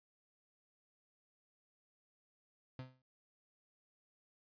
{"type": "tone with exponential decay", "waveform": "35% pulse", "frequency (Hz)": 129.1, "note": "C3", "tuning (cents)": -23, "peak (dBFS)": -40, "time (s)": [2.79, 3.02], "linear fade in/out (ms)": 2, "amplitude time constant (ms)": 48, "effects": ["resampled to 11025 Hz"]}